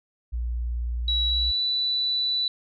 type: tone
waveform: sine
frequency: 59.3 Hz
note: A#1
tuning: 30 cents sharp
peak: -25 dBFS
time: 0.32-1.52 s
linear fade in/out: 20 ms
type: tone with pitch glide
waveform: sine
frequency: 3900 to 3968 Hz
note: B7 to B7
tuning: -23 to +7 cents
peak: -22 dBFS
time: 1.08-2.48 s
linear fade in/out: 2 ms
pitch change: +30 cents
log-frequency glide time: 1.27-1.62 s
effects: none